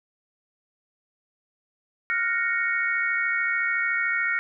sine chord, Gb major seventh, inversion third, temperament equal with one note detuned, 1396.9 / 1470.6 / 1864.7 / 2217 Hz, F6 / Gb6 / Bb6 / Db7, 0 / -11 / 0 / 0 cents, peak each -28 / -32 / -26 / -27 dBFS, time 2.1-4.39 s, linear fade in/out 0 ms, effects none

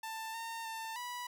sawtooth tone with pitch steps, 889 / 912 / 896 / 980 Hz, A5 / A#5 / A5 / B5, +18 / -38 / +31 / -14 cents, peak -36 dBFS, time 0.03-1.27 s, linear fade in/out 5 ms, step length 310 ms, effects none

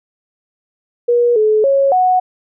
sine tone with pitch steps, 479.7 / 429.9 / 550 / 737 Hz, A#4 / A4 / C#5 / F#5, +50 / -40 / -14 / -7 cents, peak -9 dBFS, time 1.08-2.2 s, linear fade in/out 10 ms, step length 280 ms, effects none

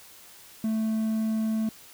triangle tone, 220 Hz, A3, in tune, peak -22 dBFS, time 0.64-1.69 s, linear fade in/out 2 ms, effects white hiss -50 dBFS RMS until 1.93 s

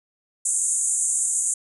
white band-pass noise, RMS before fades -23 dBFS, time 0.45-1.54 s, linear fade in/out 5 ms, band 6700 to 9700 Hz, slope 96 dB/octave, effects none

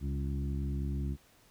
harmonic tone with a mistuned harmonic, 69.5 Hz, C#2, 5 cents sharp, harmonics 1 / 2 / 3 / 4 / 5, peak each -33 / -37 / -41 / -44 / -48 dBFS, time 0-1.17 s, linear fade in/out 50 ms, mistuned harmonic 3, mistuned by -30 cents, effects pink hiss -63 dBFS RMS until 1.5 s

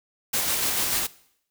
white noise with tremolo, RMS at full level -24 dBFS, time 0.33-1.07 s, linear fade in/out 10 ms, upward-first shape square, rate 6.8 Hz, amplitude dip 25%, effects noise-tail reverb RT60 0.7 s tail -20 dB re dry

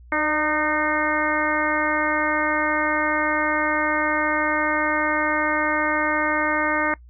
harmonic tone with a mistuned harmonic, 305.8 Hz, D#4, 30 cents flat, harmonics 1 / 2 / 3 / 4 / 5 / 6 / 7, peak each -27 / -27 / -27 / -27 / -27 / -27 / -27 dBFS, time 0.12-6.94 s, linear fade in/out 2 ms, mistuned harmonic 2, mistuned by -24 cents, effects noise-tail reverb RT60 0.1 s tail -22 dB re dry + added 60 Hz sine -43 dBFS peak until 7.09 s

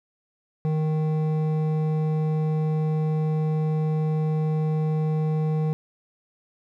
sine tone with hard clipping, 155.56 Hz, D#3, in tune, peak -23 dBFS, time 0.65-5.73 s, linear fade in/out 0 ms, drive 10 dB, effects none

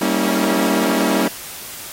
sawtooth chord, G diminished seventh, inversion none, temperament equal with one note detuned, 196 / 233.1 / 277.2 / 321.9 Hz, G3 / Bb3 / Db4 / Fb4, 0 / 0 / 0 / -41 cents, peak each -18 dBFS, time 0.01-1.28 s, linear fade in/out 5 ms, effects white hiss -33 dBFS RMS until 1.92 s + AAC 48 kbps

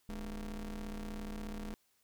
40% pulse ring-modulated tone, 91.6 Hz, F#2, 17 cents flat, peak -36 dBFS, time 0.09-1.74 s, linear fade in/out 0 ms, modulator 119 Hz, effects white hiss -74 dBFS RMS until 2.03 s

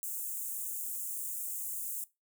white high-pass noise, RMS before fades -38 dBFS, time 0.03-2.04 s, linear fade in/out 0 ms, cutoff 7100 Hz, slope 48 dB/octave, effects noise-tail reverb RT60 0.2 s tail -18 dB re dry

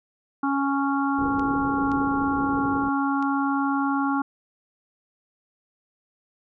harmonic tone, 277.2 Hz, C#4, in tune, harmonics 1 / 3 / 4 / 5, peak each -23 / -28 / -29 / -30 dBFS, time 0.43-4.22 s, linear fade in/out 5 ms
white low-pass noise, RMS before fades -34 dBFS, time 1.18-2.89 s, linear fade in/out 5 ms, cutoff 500 Hz, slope 96 dB/octave
clicks, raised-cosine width 0.2 ms, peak -25 dBFS, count 3, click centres 1.395 / 1.917 / 3.226 s
effects none

